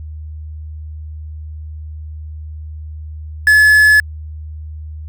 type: tone with quantisation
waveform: triangle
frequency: 1714 Hz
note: A6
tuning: 46 cents flat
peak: -4 dBFS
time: 3.47-4 s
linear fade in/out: 2 ms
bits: 4
effects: added 77 Hz sine -26 dBFS peak until 5.08 s